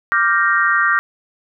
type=chord; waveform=sine; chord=G minor seventh; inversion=second; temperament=equal; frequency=1174.7 / 1396.9 / 1568 / 1864.7 Hz; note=D6 / F6 / G6 / Bb6; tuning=0 / 0 / 0 / 0 cents; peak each=-18 dBFS; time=0.12-0.99 s; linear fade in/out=0 ms; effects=none